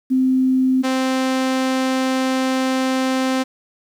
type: tone pair in turn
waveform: sine / sawtooth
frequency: 259.7 / 261.1 Hz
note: C4 / C4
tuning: -13 / -3 cents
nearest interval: unison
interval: 10 cents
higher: second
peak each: -13 dBFS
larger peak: neither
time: 0.1-0.83 / 0.83-3.44 s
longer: second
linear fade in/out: 20 ms
effects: low-pass 8000 Hz 12 dB/octave + 8-bit